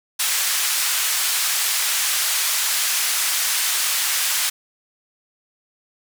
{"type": "band-pass noise", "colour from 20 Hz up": "white", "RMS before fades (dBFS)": -21, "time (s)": [0.19, 4.5], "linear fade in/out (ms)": 10, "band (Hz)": [1200, 12000], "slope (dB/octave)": 12, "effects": []}